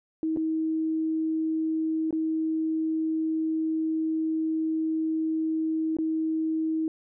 sine tone with dropouts, 318.4 Hz, D#4, 40 cents sharp, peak -24 dBFS, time 0.23-6.88 s, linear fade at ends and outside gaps 1 ms, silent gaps 0.363-0.371 / 2.108-2.127 / 5.968-5.986 s, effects none

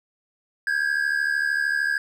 triangle tone pair together, 1594.8 / 1668 Hz, G6 / G#6, +29 / +7 cents, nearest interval minor second, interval 78 cents, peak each -22 dBFS, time 0.67-1.98 s, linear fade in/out 2 ms, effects none

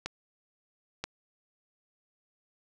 clicks, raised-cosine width 0.2 ms, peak -16 dBFS, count 2, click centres 0.06 / 1.04 s, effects none

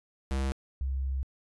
square / sine tone pair in turn, 67 / 66.62 Hz, C2 / C2, +42 / +32 cents, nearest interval unison, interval 10 cents, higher first, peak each -28 dBFS, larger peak neither, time 0.31-0.52 / 0.81-1.23 s, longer second, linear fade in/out 0 ms, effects resampled to 24000 Hz

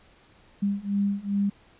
sine beating tone pair, 199.4 / 201.9 Hz, G3 / G#3, +30 / -49 cents, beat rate 2.5 Hz, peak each -27 / -26 dBFS, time 0.62-1.5 s, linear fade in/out 10 ms, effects pink hiss -57 dBFS RMS until 1.79 s + resampled to 8000 Hz

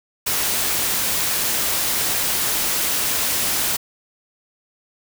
white noise, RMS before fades -21 dBFS, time 0.26-3.77 s, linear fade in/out 10 ms, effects none

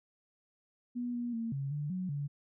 sine tone with pitch steps, 243.3 / 240.2 / 228.5 / 137.9 / 147 / 184.3 / 143.4 Hz, B3 / B3 / A#3 / C#3 / D3 / F#3 / D3, -26 / -48 / -34 / -9 / +2 / -7 / -41 cents, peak -33 dBFS, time 0.95-2.28 s, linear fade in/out 20 ms, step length 190 ms, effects none

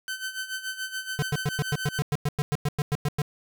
sawtooth tone with tremolo, 1531 Hz, G6, 41 cents flat, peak -25 dBFS, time 0.08-1.99 s, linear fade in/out 0 ms, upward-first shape sine, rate 7 Hz, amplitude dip 75%
square tone bursts, 146.83 Hz, D3, in tune, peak -23 dBFS, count 16, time 1.19-3.218 s, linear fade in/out 0 ms, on 33 ms, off 100 ms
effects none

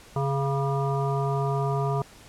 harmonic tone with a mistuned harmonic, 138.4 Hz, C#3, 2 cents flat, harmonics 1 / 3 / 5 / 7 / 9, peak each -25 / -30 / -32 / -33 / -35 dBFS, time 0.16-2.02 s, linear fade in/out 2 ms, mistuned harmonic 9, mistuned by -59 cents, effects pink hiss -50 dBFS RMS until 2.28 s + low-pass 11000 Hz 12 dB/octave

